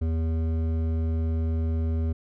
sine tone with hard clipping, 81 Hz, E2, 30 cents flat, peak -25 dBFS, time 0.01-2.13 s, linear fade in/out 10 ms, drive 11 dB, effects none

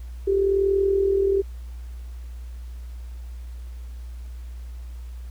sine tone with amplitude modulation, 392 Hz, G4, in tune, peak -15 dBFS, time 0.27-1.42 s, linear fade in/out 10 ms, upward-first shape sine, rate 41 Hz, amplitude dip 55%, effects added 60 Hz sine -33 dBFS peak until 5.3 s + pink hiss -56 dBFS RMS until 5.3 s

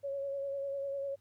sine tone with vibrato, 554.4 Hz, C#5, in tune, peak -34 dBFS, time 0.03-1.16 s, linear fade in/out 20 ms, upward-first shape sine, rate 10 Hz, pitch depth 25 cents each way, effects added 101 Hz sine -68 dBFS peak until 1.2 s + pink hiss -75 dBFS RMS until 1.2 s

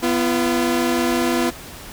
sawtooth tone pair together, 247.9 / 341.8 Hz, B3 / F4, +7 / -37 cents, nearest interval tritone, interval 556 cents, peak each -16 dBFS, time 0.02-1.51 s, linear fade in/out 20 ms, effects pink hiss -37 dBFS RMS until 1.92 s

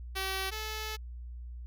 5% pulse tone pair in turn, 383 / 433 Hz, G4 / A4, -40 / -28 cents, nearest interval major second, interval 212 cents, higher second, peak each -21 / -25 dBFS, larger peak first, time 0.15-0.51 / 0.51-0.97 s, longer second, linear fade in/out 20 ms, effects added 60 Hz sine -40 dBFS peak until 1.66 s

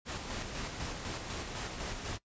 pink noise with tremolo, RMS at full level -38 dBFS, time 0.05-2.19 s, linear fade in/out 50 ms, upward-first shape square, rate 4 Hz, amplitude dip 35%, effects noise-tail reverb RT60 0.1 s tail -20 dB re dry + resampled to 16000 Hz

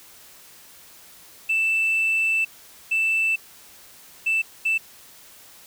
sine tone bursts at uneven times, 2652 Hz, E7, 10 cents sharp, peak -17 dBFS, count 4, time 1.49-2.45 / 2.91-3.36 / 4.26-4.42 / 4.65-4.78 s, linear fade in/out 10 ms, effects tanh soft clip ceiling -16 dBFS + white hiss -48 dBFS RMS until 5.66 s

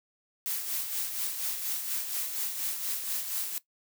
blue noise with tremolo, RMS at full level -31 dBFS, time 0.46-3.58 s, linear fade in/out 0 ms, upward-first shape sine, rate 4.2 Hz, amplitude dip 50%, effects noise-tail reverb RT60 0.1 s tail -17 dB re dry

